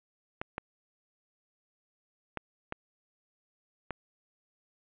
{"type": "clicks", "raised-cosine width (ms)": 0.5, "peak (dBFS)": -19, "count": 5, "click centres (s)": [0.415, 0.581, 2.373, 2.724, 3.907], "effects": ["resampled to 8000 Hz", "8-bit"]}